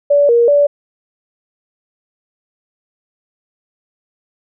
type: tone with pitch steps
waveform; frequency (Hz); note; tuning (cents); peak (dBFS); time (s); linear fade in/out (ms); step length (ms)
sine; 575 / 471.4 / 577; D5 / A#4 / D5; -37 / +19 / -31; -7; 0.1-0.67; 10; 190
effects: none